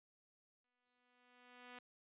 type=tone with exponential growth; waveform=5% pulse; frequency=246.9 Hz; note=B3; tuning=in tune; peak=-40 dBFS; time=0.64-1.79 s; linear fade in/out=5 ms; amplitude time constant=250 ms; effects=resampled to 8000 Hz